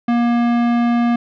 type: tone with tanh clipping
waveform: sine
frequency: 237.4 Hz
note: A#3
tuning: 32 cents sharp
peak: -15 dBFS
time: 0.08-1.16 s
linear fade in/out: 5 ms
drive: 18 dB
effects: none